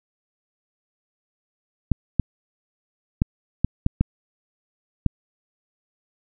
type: clicks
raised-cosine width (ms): 5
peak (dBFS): -5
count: 7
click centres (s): 1.917 / 2.197 / 3.219 / 3.646 / 3.864 / 4.01 / 5.063
effects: none